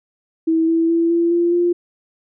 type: tone with pitch steps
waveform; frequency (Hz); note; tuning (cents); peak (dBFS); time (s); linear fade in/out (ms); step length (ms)
sine; 324.6 / 329.3 / 334.1 / 339 / 343.9 / 348.9; E4 / E4 / E4 / E4 / F4 / F4; -27 / -2 / +23 / +49 / -27 / -2; -13; 0.47-1.73; 10; 210
effects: none